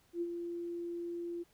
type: tone with ADSR envelope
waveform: sine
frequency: 343.9 Hz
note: F4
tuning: 27 cents flat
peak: -31 dBFS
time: 0.13-1.44 s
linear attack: 83 ms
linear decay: 47 ms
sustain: -6 dB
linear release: 23 ms
effects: pink hiss -69 dBFS RMS until 1.53 s